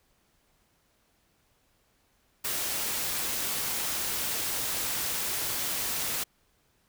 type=noise; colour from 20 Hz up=white; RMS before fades=-31 dBFS; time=2.44-6.24 s; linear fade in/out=10 ms; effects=pink hiss -69 dBFS RMS until 6.88 s